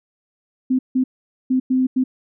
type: tone bursts at uneven times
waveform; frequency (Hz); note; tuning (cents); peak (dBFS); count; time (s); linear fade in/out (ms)
sine; 258; C4; -24; -14; 5; 0.7-0.79 / 0.95-1.04 / 1.5-1.6 / 1.7-1.87 / 1.96-2.04; 10
effects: none